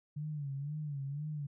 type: tone with vibrato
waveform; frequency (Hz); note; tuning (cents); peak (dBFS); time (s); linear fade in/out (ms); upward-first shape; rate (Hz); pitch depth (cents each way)
sine; 144.9; D3; -23; -36; 0.16-1.47; 10; sine; 2; 100
effects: none